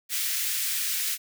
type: high-pass noise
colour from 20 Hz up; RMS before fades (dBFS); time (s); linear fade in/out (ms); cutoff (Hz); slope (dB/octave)
white; -28; 0.09-1.18; 50; 1700; 24
effects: none